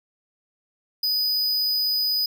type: tone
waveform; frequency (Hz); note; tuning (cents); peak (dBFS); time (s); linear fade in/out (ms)
square; 4978; D#8; 0; -21; 1.03-2.26; 5
effects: none